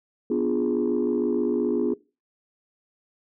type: chord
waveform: sine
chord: B diminished seventh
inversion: none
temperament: equal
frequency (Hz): 246.9 / 293.7 / 349.2 / 415.3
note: B3 / D4 / F4 / Ab4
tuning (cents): 0 / 0 / 0 / 0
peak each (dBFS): -25 / -27 / -25 / -25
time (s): 0.3-1.94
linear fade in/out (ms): 5
effects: noise-tail reverb RT60 0.3 s tail -21 dB re dry + tanh soft clip ceiling -15 dBFS